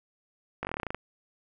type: slowing click train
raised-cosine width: 0.5 ms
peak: -17 dBFS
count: 12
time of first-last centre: 0.63-0.946 s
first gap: 19 ms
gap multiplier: 1.08
effects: none